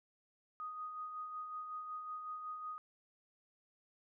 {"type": "tone with tremolo", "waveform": "sine", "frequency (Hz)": 1244.5, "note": "D#6", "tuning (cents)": 0, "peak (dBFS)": -40, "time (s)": [0.6, 2.78], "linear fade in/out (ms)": 0, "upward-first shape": "sine", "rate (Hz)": 5.4, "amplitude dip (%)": 40, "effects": []}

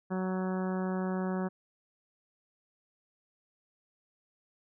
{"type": "harmonic tone", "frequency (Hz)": 186.3, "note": "F#3", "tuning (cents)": 12, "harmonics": [1, 2, 3, 4, 5, 6, 7, 8, 9], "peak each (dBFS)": [-31, -37, -41, -43, -45, -47, -48, -49, -50], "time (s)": [0.1, 1.49], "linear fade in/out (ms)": 20, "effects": []}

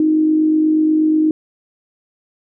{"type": "tone with amplitude modulation", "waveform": "sine", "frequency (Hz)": 311.5, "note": "D#4", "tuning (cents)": 2, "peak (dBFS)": -9, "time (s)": [0, 1.31], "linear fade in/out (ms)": 2, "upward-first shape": "sine", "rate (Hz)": 48.3, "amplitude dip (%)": 40, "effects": []}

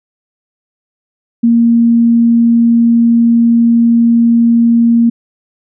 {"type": "tone", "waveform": "sine", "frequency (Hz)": 233.1, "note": "A#3", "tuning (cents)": 0, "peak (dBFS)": -5, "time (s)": [1.43, 5.1], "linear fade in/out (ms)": 10, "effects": []}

